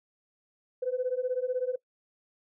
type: beating tone pair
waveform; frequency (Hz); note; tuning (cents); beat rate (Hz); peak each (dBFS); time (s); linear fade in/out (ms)
sine; 496.5 / 512.5; B4 / C5; +9 / -36; 16; -30; 0.82-1.76; 10
effects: noise-tail reverb RT60 0.1 s tail -22 dB re dry + tanh soft clip ceiling -20 dBFS